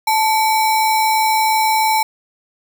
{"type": "tone with sample-and-hold", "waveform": "sine", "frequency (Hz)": 877, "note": "A5", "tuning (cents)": -6, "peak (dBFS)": -12, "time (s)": [0.07, 2.03], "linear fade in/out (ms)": 5, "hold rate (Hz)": 3150, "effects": []}